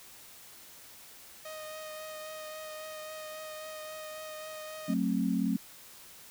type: tone with vibrato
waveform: sawtooth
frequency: 622.3 Hz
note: D#5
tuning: in tune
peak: -37 dBFS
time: 1.45-4.94 s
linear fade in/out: 5 ms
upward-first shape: triangle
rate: 3.7 Hz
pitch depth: 14 cents each way
type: chord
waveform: sine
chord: F# diminished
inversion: none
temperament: just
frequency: 185 / 222 / 266.4 Hz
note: F#3 / A3 / C4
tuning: 0 / +16 / +31 cents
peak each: -31 dBFS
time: 4.88-5.57 s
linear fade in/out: 10 ms
effects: white hiss -52 dBFS RMS until 6.3 s